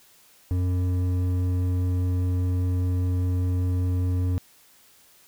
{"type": "tone with hard clipping", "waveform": "triangle", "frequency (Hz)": 90.5, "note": "F#2", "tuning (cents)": -38, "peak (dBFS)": -23, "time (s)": [0.51, 4.38], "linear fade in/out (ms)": 0, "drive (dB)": 12, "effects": ["white hiss -56 dBFS RMS until 5.27 s"]}